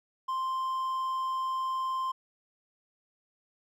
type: tone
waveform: triangle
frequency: 1046.5 Hz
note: C6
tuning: in tune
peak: -27 dBFS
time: 0.28-2.12 s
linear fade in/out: 10 ms
effects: none